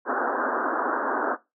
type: band-pass noise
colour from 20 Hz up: white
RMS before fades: -26 dBFS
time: 0.05-1.37 s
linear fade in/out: 50 ms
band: 240 to 1600 Hz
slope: 96 dB/octave
effects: noise-tail reverb RT60 0.2 s tail -17 dB re dry